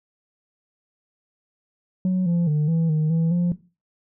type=tone with pitch steps; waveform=sine; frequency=184.6 / 171.7 / 150.3 / 164.3 / 154.8 / 164.2 / 175 Hz; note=F#3 / F3 / D3 / E3 / D#3 / E3 / F3; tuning=-4 / -29 / +40 / -5 / -9 / -6 / +4 cents; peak=-15 dBFS; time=2.05-3.52 s; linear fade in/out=2 ms; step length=210 ms; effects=noise-tail reverb RT60 0.3 s tail -17 dB re dry + tanh soft clip ceiling -17 dBFS